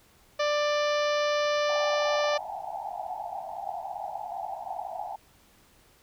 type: harmonic tone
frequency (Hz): 591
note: D5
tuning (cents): +11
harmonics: 1 / 2 / 3 / 4 / 5 / 6 / 7 / 8 / 9 / 10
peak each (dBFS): -25 / -31 / -35 / -37 / -39 / -41 / -42 / -43 / -44 / -45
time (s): 0.39-2.38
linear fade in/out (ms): 10
type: band-pass noise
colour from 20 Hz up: pink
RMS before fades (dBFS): -36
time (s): 1.69-5.16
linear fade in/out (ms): 5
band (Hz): 680 to 870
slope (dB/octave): 96
effects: pink hiss -60 dBFS RMS until 6.02 s